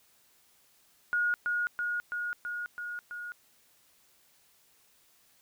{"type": "tone with echo", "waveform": "sine", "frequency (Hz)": 1440, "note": "F#6", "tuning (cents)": -47, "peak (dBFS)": -25, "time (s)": [1.13, 1.34], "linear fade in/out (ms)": 0, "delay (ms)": 330, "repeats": 6, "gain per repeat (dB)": -2, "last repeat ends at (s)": 3.32, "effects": ["white hiss -65 dBFS RMS until 5.41 s"]}